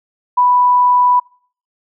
sine tone, 988 Hz, B5, in tune, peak -8 dBFS, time 0.37-1.2 s, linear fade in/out 10 ms, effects noise-tail reverb RT60 0.5 s tail -26 dB re dry

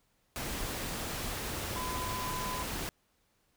sine tone in noise, 1009 Hz, B5, 37 cents sharp, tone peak -37 dBFS, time 1.76-2.63 s, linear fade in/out 0 ms, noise pink, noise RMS -37 dBFS, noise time 0.36-2.89 s, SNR -3 dB, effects pink hiss -73 dBFS RMS until 3.56 s

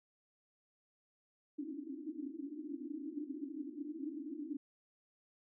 pink band-pass noise, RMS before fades -44 dBFS, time 1.58-4.57 s, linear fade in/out 5 ms, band 270 to 320 Hz, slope 96 dB/octave, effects none

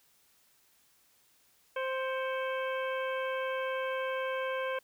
harmonic tone with a mistuned harmonic, 524 Hz, C5, 2 cents sharp, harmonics 1 / 2 / 3 / 4 / 5 / 6, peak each -33 / -38 / -39 / -44 / -46 / -48 dBFS, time 1.76-4.79 s, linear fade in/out 5 ms, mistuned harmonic 4, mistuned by +110 cents, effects white hiss -67 dBFS RMS until 4.83 s

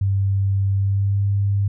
sine tone with pitch glide, 98 to 100 Hz, G2 to G2, 0 to +35 cents, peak -16 dBFS, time 0.01-1.68 s, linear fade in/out 5 ms, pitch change +35 cents, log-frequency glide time 0.74-1.24 s, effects none

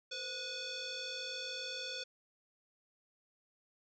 sine tone with frequency modulation, 471.8 Hz, A#4, 21 cents sharp, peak -39 dBFS, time 0.11-2.04 s, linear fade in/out 10 ms, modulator 990 Hz, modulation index 5.1, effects none

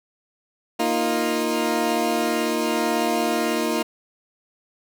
20% pulse chord, Bb suspended fourth, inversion none, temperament equal, 233.1 / 311.1 / 349.2 Hz, Bb3 / Eb4 / F4, 0 / 0 / 0 cents, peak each -20 dBFS, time 0.79-3.83 s, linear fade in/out 10 ms, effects none

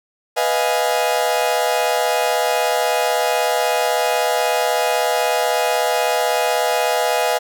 40% pulse chord, F half-diminished seventh, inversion second, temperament equal, 493.9 / 622.3 / 698.5 / 830.6 Hz, Cb5 / Eb5 / F5 / Ab5, 0 / 0 / 0 / 0 cents, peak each -21 dBFS, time 0.36-7.39 s, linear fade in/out 20 ms, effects none

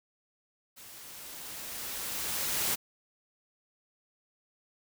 white noise with level ramp, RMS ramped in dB -50 to -29 dBFS, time 0.76-2.76 s, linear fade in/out 20 ms, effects none

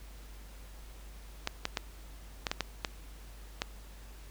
clicks, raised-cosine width 0.2 ms, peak -13 dBFS, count 8, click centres 1.474 / 1.654 / 1.772 / 2.468 / 2.515 / 2.607 / 2.848 / 3.619 s, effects added 50 Hz sine -47 dBFS peak until 4.3 s + pink hiss -56 dBFS RMS until 4.3 s

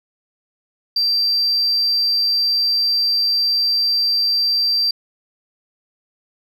sine tone, 4699 Hz, D8, in tune, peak -13 dBFS, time 0.96-4.91 s, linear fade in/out 5 ms, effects tanh soft clip ceiling -12 dBFS

